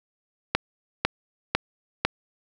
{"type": "click train", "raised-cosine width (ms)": 0.3, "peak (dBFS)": -3, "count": 4, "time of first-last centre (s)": [0.55, 2.05], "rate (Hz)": 2, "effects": []}